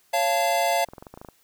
square chord, Db augmented, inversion none, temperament equal with one note detuned, 554.4 / 687.6 / 880 Hz, Db5 / F5 / A5, 0 / -27 / 0 cents, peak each -28 / -23 / -27 dBFS, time 0.13-0.85 s, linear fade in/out 10 ms
clicks, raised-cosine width 1 ms, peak -26 dBFS, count 10, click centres 0.887 / 0.935 / 0.982 / 1.025 / 1.068 / 1.14 / 1.175 / 1.215 / 1.248 / 1.287 s
effects white hiss -62 dBFS RMS until 1.43 s

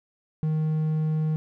triangle tone, 156 Hz, D#3, 5 cents sharp, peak -20 dBFS, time 0.43-1.36 s, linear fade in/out 0 ms, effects none

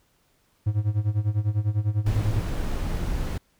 triangle tone with tremolo, 105 Hz, G#2, 19 cents sharp, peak -16 dBFS, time 0.66-2.4 s, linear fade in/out 10 ms, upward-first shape sine, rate 10 Hz, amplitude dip 85%
brown noise, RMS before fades -27 dBFS, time 2.06-3.38 s, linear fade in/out 5 ms
effects pink hiss -66 dBFS RMS until 3.59 s

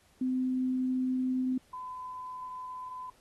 sine tone pair in turn, 256.6 / 1011.7 Hz, C4 / B5, -34 / +41 cents, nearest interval 2 octaves, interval 2375 cents, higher second, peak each -27 / -38 dBFS, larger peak first, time 0.21-1.58 / 1.73-3.1 s, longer neither, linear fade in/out 5 ms, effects pink hiss -65 dBFS RMS until 3.2 s + AAC 32 kbps

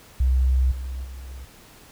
sine tone with level steps, 64.4 Hz, C2, 27 cents flat, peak -16 / -28 / -34 dBFS, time 0.2-1.45 s, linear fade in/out 5 ms, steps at 0.71 / 1.04 s, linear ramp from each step 10 ms, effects pink hiss -49 dBFS RMS until 1.91 s

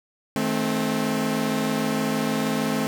sawtooth tone cluster, 156 / 216.6 / 263.1 Hz, D#3 / A3 / C4, +5 / -27 / +10 cents, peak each -27 / -21 / -22 dBFS, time 0.36-2.87 s, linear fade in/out 0 ms, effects none

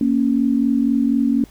sine tone pair together, 233.1 / 277.2 Hz, A#3 / C#4, 0 / 0 cents, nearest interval minor third, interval 300 cents, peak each -17 dBFS, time 0.01-1.44 s, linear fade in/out 2 ms, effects added 50 Hz sine -45 dBFS peak until 1.5 s + pink hiss -51 dBFS RMS until 1.5 s

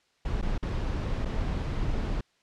brown noise with dropouts, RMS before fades -29 dBFS, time 0.25-2.21 s, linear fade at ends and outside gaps 5 ms, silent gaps 0.415-0.425 / 0.58-0.626 / 1.25-1.255 s, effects white hiss -68 dBFS RMS until 2.42 s + low-pass 5000 Hz 12 dB/octave

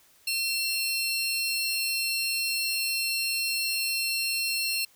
sawtooth tone pair together, 2699 / 4243 Hz, E7 / C8, +40 / +23 cents, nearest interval minor sixth, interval 783 cents, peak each -26 dBFS, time 0.27-4.85 s, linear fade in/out 5 ms, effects white hiss -60 dBFS RMS until 4.95 s

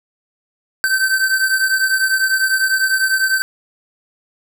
square beating tone pair, 1543 / 1553 Hz, G6 / G6, -28 / -17 cents, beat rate 10 Hz, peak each -16 / -20 dBFS, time 0.84-3.42 s, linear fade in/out 0 ms, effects none

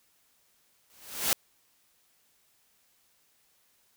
white noise with exponential growth, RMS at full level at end -23 dBFS, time 0.9-1.33 s, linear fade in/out 0 ms, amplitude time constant 92 ms, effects white hiss -68 dBFS RMS until 3.96 s

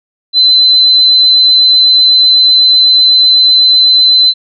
sine tone, 4046 Hz, B7, 41 cents sharp, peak -3 dBFS, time 0.33-4.34 s, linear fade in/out 50 ms, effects none

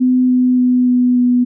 sine tone with pitch steps, 253.3 / 251.6 / 249.8 / 248.1 / 246.4 Hz, B3 / B3 / B3 / B3 / B3, +44 / +32 / +20 / +8 / -4 cents, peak -9 dBFS, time 0-1.45 s, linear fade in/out 20 ms, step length 290 ms, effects none

